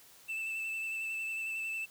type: tone with vibrato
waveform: triangle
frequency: 2648 Hz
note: E7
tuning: 7 cents sharp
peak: -33 dBFS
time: 0.28-1.86 s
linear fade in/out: 20 ms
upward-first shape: square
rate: 11 Hz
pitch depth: 14 cents each way
effects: white hiss -58 dBFS RMS until 1.9 s